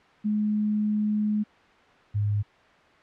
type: tone pair in turn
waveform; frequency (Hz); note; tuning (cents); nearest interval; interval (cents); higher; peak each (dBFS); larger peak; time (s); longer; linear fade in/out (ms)
sine; 211 / 103.45; G#3 / G#2; +28 / -6; octave; 1234; first; -22 / -22; neither; 0.24-1.44 / 2.14-2.43; first; 20
effects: white hiss -55 dBFS RMS until 3.02 s + low-pass 2000 Hz 12 dB/octave